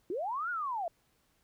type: linear two-way sweep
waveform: sine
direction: up then down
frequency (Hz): 319.2 to 1472 to 642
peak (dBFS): -32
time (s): 0.1-0.88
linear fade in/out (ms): 2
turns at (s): 0.5
effects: pink hiss -72 dBFS RMS until 1.43 s